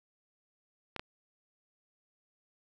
clicks, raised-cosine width 0.3 ms, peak -21 dBFS, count 2, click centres 0.963 / 0.995 s, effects none

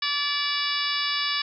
harmonic tone with a mistuned harmonic, 578 Hz, D5, 28 cents flat, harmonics 2 / 3 / 4 / 5 / 6 / 7 / 8 / 9, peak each -32 / -32 / -32 / -32 / -32 / -32 / -32 / -32 dBFS, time 0.02-1.42 s, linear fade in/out 5 ms, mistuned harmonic 7, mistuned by -59 cents, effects none

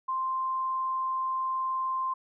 sine tone, 1046.5 Hz, C6, in tune, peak -27 dBFS, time 0.08-2.14 s, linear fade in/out 10 ms, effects none

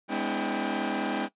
sawtooth tone cluster, 206.3 / 251.2 / 287.8 / 322.9 / 792 Hz, G#3 / B3 / D4 / E4 / G5, -11 / +30 / -35 / -36 / +18 cents, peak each -30 dBFS, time 0.08-1.29 s, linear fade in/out 50 ms, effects noise-tail reverb RT60 0.1 s tail -18 dB re dry + resampled to 8000 Hz

